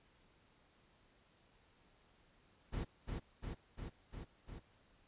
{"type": "noise with echo", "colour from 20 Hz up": "brown", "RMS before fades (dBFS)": -40, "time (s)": [2.72, 2.85], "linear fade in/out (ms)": 20, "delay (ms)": 350, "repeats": 5, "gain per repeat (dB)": -2, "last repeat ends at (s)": 4.6, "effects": ["pink hiss -70 dBFS RMS until 5.07 s", "resampled to 8000 Hz"]}